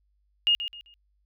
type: tone with echo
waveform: sine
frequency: 2847 Hz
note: F7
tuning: 33 cents sharp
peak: -18 dBFS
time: 0.47-0.55 s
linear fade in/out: 0 ms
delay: 130 ms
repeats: 3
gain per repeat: -11 dB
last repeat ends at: 0.94 s
effects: added 50 Hz sine -66 dBFS peak until 1.25 s